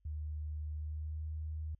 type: tone with pitch glide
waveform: sine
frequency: 76.1 to 77.79 Hz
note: D#2 to D#2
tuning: -38 to 0 cents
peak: -37 dBFS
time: 0.05-1.75 s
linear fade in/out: 5 ms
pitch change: +38 cents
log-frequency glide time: 0.75-1.25 s
effects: added 50 Hz sine -70 dBFS peak until 1.79 s